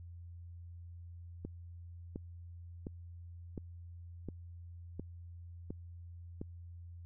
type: click train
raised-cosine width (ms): 3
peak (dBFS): -27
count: 8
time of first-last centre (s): 1.45-6.415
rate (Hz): 1.41
effects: added 86 Hz sine -47 dBFS peak until 7.05 s